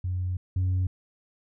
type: tone pair in turn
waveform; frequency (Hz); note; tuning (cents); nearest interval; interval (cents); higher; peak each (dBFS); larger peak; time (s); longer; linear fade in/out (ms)
sine; 91 / 92.27; F#2 / F#2; -28 / -4; unison; 24; second; -25 / -20; second; 0.04-0.37 / 0.56-0.87; first; 5
effects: tanh soft clip ceiling -21 dBFS